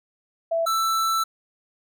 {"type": "tone pair in turn", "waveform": ["sine", "square"], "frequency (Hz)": [663, 1326], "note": ["E5", "E6"], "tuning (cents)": [10, 10], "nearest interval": "octave", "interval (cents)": 1200, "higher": "second", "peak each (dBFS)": [-20, -21], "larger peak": "first", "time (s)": [[0.51, 0.66], [0.66, 1.24]], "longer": "second", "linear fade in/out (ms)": 10, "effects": []}